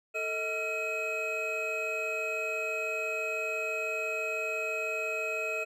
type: tone cluster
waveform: triangle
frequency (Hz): 442 / 634 / 1372 / 2538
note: A4 / D#5 / F6 / D#7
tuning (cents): +8 / +32 / -31 / +34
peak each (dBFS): -36 / -35 / -39 / -31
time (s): 0.14-5.65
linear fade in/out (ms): 20
effects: none